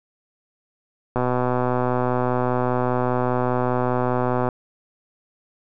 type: click train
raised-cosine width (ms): 1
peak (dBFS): -8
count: 417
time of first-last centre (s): 1.16-4.488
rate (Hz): 125
effects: none